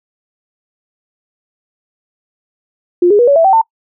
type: tone with pitch steps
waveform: sine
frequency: 353 / 412.6 / 482.2 / 563.6 / 658.7 / 769.9 / 899.8 Hz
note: F4 / G#4 / B4 / C#5 / E5 / G5 / A5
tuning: +19 / -11 / -41 / +29 / -1 / -31 / +39 cents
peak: -5 dBFS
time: 3.02-3.615 s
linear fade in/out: 5 ms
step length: 85 ms
effects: noise-tail reverb RT60 0.1 s tail -26 dB re dry